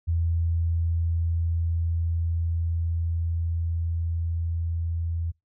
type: tone with level ramp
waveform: sine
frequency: 83.5 Hz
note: E2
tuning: 23 cents sharp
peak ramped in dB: -21 to -25 dBFS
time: 0.07-5.32 s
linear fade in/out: 20 ms
effects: noise-tail reverb RT60 0.2 s tail -26 dB re dry